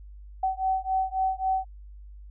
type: beating tone pair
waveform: sine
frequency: 758 / 761.7 Hz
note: F#5 / G5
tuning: +42 / -50 cents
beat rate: 3.7 Hz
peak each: -27 dBFS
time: 0.43-1.65 s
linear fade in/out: 5 ms
effects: added 50 Hz sine -42 dBFS peak until 2.3 s